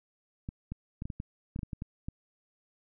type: clicks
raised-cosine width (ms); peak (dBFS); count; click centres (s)
5; -24; 12; 0.489 / 0.72 / 1.021 / 1.055 / 1.102 / 1.201 / 1.561 / 1.591 / 1.632 / 1.732 / 1.821 / 2.085
effects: none